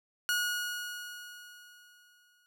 sawtooth tone with exponential decay, 1449 Hz, F#6, 37 cents flat, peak -23 dBFS, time 0.29-2.46 s, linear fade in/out 0 ms, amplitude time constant 470 ms, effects none

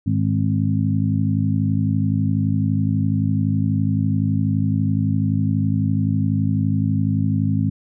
harmonic tone with a mistuned harmonic, 51.91 Hz, G#1, in tune, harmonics 2 / 3 / 4 / 5, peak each -20 / -22 / -23 / -24 dBFS, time 0.06-7.7 s, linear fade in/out 10 ms, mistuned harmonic 5, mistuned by +35 cents, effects none

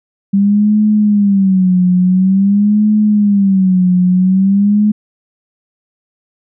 sine tone with vibrato, 196 Hz, G3, in tune, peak -7 dBFS, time 0.33-4.92 s, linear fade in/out 10 ms, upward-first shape sine, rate 0.48 Hz, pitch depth 140 cents each way, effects none

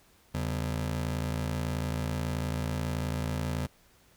30% pulse ring-modulated tone, 110 Hz, A2, in tune, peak -24 dBFS, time 0.34-3.67 s, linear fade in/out 10 ms, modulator 29.2 Hz, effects pink hiss -62 dBFS RMS until 4.16 s

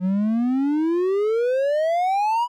triangle exponential sweep, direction up, 179.6 to 987.8 Hz, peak -16 dBFS, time 0-2.48 s, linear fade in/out 50 ms, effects none

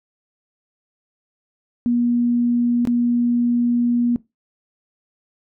sine tone with dropouts, 240 Hz, B3, 49 cents flat, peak -15 dBFS, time 1.86-4.16 s, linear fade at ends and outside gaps 0 ms, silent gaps 2.852-2.873 s, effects noise-tail reverb RT60 0.2 s tail -19 dB re dry

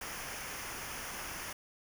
pink noise with comb filter, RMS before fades -42 dBFS, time 0.01-1.53 s, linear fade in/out 5 ms, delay 0.25 ms, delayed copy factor -0.65, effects none

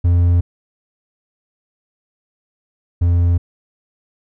triangle tone pair in turn, 87.1 / 86.6 Hz, F2 / F2, -4 / -14 cents, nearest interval unison, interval 10 cents, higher first, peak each -8 / -9 dBFS, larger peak first, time 0.04-0.41 / 3.01-3.38 s, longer neither, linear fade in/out 10 ms, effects none

